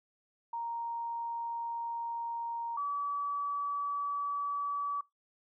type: tone pair in turn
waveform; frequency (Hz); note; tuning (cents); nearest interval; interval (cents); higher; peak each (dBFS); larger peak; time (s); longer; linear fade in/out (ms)
sine; 932.3 / 1146.1; A#5 / D6; 0 / -43; major third; 357; second; -34 / -31; second; 0.53-2.77 / 2.77-5.01; neither; 5
effects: noise-tail reverb RT60 0.2 s tail -25 dB re dry